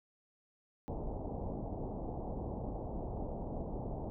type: low-pass noise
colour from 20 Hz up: pink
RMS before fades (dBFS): -40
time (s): 0.88-4.1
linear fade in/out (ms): 0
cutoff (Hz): 860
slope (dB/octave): 48
effects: none